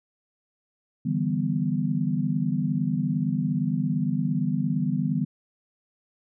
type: chord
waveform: sine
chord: E minor seventh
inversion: third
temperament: equal with one note detuned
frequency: 147.34 / 164.81 / 196 / 246.9 Hz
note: D3 / E3 / G3 / B3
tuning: +6 / 0 / 0 / 0 cents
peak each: -28 dBFS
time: 1.05-5.25 s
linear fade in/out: 10 ms
effects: none